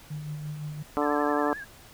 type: tone with tremolo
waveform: sine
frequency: 150.5 Hz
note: D3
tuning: 43 cents sharp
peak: -31 dBFS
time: 0.1-0.83 s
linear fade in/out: 10 ms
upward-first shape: sine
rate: 5.8 Hz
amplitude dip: 40%
type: harmonic tone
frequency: 146.83 Hz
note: D3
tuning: in tune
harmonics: 2 / 3 / 4 / 5 / 6 / 7 / 8 / 9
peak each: -28 / -30 / -31 / -32 / -33 / -33 / -34 / -35 dBFS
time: 0.97-1.53 s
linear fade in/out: 0 ms
type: tone with vibrato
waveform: sine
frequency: 1679 Hz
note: G#6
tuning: 18 cents sharp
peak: -36 dBFS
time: 1.01-1.65 s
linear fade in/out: 20 ms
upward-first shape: triangle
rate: 11 Hz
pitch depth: 93 cents each way
effects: pink hiss -51 dBFS RMS until 1.93 s